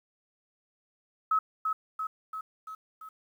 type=tone with echo; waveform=sine; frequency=1286 Hz; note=E6; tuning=43 cents flat; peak=-22 dBFS; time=1.31-1.39 s; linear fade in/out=5 ms; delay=340 ms; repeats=5; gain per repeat=-4 dB; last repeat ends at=3.09 s; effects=10-bit